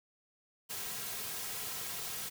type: noise with comb filter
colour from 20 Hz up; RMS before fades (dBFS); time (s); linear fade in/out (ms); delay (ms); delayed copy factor
white; -40; 0.69-2.3; 20; 3.4; -0.5
effects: none